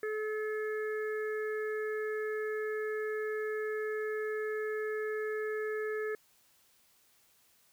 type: harmonic tone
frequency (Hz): 430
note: A4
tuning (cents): -40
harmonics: 1 / 3 / 4 / 5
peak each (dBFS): -33 / -46 / -41 / -50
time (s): 0.03-6.15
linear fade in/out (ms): 2
effects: white hiss -67 dBFS RMS until 7.72 s